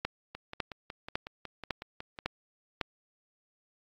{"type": "two click trains", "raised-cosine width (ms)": 0.3, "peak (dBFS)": [-24, -14], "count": [11, 6], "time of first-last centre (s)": [[0.35, 2.188], [0.05, 2.812]], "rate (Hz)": [5.44, 1.81], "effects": ["AAC 48 kbps"]}